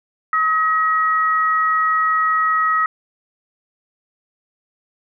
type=tone pair together; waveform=sine; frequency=1274.8 / 1900 Hz; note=D#6 / A#6; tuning=+42 / +33 cents; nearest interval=perfect fifth; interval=691 cents; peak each=-15 / -21 dBFS; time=0.33-2.86 s; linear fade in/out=2 ms; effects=none